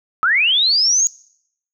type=linear sweep; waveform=sine; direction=up; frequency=1236 to 6760 Hz; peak=-12 dBFS; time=0.23-1.07 s; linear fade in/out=0 ms; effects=noise-tail reverb RT60 0.7 s tail -23 dB re dry